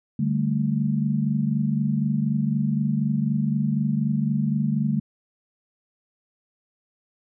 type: chord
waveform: sine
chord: D suspended fourth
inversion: none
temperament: equal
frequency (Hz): 146.83 / 196 / 220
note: D3 / G3 / A3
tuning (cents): 0 / 0 / 0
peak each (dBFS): -24 / -26 / -24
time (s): 0.19-5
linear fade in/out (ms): 5
effects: none